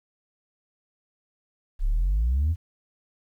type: exponential sweep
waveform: sine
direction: up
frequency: 31.73 to 87.31 Hz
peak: -18 dBFS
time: 1.79-2.56 s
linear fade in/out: 50 ms
effects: tanh soft clip ceiling -18 dBFS + 10-bit